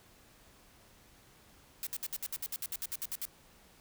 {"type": "noise bursts", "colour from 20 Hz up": "blue", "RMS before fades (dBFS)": -37, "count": 15, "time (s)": [1.83, 3.253], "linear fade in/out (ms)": 0, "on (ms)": 37, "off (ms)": 62, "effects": ["pink hiss -61 dBFS RMS until 3.8 s"]}